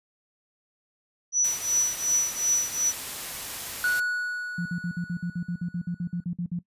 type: tone with tremolo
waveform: sine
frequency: 5920 Hz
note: F#8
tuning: in tune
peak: -18 dBFS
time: 1.32-2.93 s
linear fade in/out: 50 ms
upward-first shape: triangle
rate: 2.7 Hz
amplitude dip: 95%
type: noise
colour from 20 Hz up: white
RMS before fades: -35 dBFS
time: 1.44-4 s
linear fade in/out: 5 ms
type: tone with exponential decay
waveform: triangle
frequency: 1467 Hz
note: F#6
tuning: 15 cents flat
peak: -19 dBFS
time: 3.84-6.24 s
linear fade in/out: 2 ms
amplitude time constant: 520 ms
type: tone bursts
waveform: sine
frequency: 174.61 Hz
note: F3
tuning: in tune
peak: -26 dBFS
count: 16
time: 4.58-6.591 s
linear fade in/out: 5 ms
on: 76 ms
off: 53 ms
effects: noise-tail reverb RT60 0.1 s tail -18 dB re dry + resampled to 32000 Hz